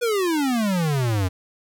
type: exponential sweep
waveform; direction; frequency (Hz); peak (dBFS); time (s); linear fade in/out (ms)
square; down; 493.9 to 88.7; -20; 0.01-1.29; 20
effects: none